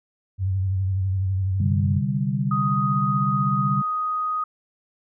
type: tone with vibrato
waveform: sine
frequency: 95.2 Hz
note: F#2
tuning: 50 cents sharp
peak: -20 dBFS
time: 0.38-2.02 s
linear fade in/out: 50 ms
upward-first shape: triangle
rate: 12 Hz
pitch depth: 59 cents each way
type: chord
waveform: sine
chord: C suspended second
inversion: none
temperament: equal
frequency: 130.81 / 146.83 / 196 Hz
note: C3 / D3 / G3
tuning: 0 / 0 / 0 cents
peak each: -25 dBFS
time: 1.6-3.82 s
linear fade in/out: 5 ms
type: tone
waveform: sine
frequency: 1248 Hz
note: D#6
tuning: 5 cents sharp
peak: -22 dBFS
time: 2.51-4.44 s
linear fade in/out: 5 ms
effects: none